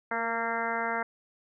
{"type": "harmonic tone with a mistuned harmonic", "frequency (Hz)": 229.6, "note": "A#3", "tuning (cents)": -26, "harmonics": [1, 2, 3, 4, 5, 6, 7, 8, 9], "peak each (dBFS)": [-40, -37, -35, -34, -40, -35, -36, -39, -39], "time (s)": [0.11, 1.03], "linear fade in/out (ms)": 5, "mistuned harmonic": 2, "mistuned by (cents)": 19, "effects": []}